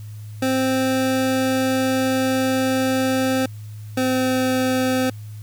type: tone pair in turn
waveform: 25% pulse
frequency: 261.6 / 257.8 Hz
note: C4 / C4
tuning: 0 / -26 cents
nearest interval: unison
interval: 26 cents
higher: first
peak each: -14 dBFS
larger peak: neither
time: 0.42-3.46 / 3.97-5.1 s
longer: first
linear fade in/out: 5 ms
effects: added 106 Hz sine -32 dBFS peak until 5.42 s + white hiss -52 dBFS RMS until 5.42 s